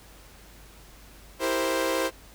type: chord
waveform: sawtooth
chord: C dominant seventh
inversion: first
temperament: equal with one note detuned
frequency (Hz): 329.6 / 393.4 / 466.2 / 523.3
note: E4 / G4 / Bb4 / C5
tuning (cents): 0 / +6 / 0 / 0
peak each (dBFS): -26 / -29 / -29 / -23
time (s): 1.39-2.11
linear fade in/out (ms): 50
effects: added 50 Hz sine -51 dBFS peak until 2.34 s + pink hiss -52 dBFS RMS until 2.34 s